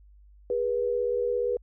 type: tone pair together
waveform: sine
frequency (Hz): 408.4 / 485.7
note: G#4 / B4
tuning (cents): -29 / -29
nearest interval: minor third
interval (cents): 300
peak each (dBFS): -30 / -25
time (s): 0.5-1.57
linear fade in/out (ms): 2
effects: added 50 Hz sine -51 dBFS peak until 1.62 s